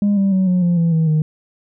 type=tone with pitch steps; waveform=sine; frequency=203.8 / 195.95 / 188.4 / 181.15 / 174.17 / 167.46 / 161.01 / 154.81 Hz; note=G#3 / G3 / F#3 / F#3 / F3 / E3 / E3 / D#3; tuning=-32 / 0 / +32 / -36 / -4 / +28 / -40 / -8 cents; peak=-10 dBFS; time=0.02-1.22 s; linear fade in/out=2 ms; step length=150 ms; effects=tanh soft clip ceiling -11 dBFS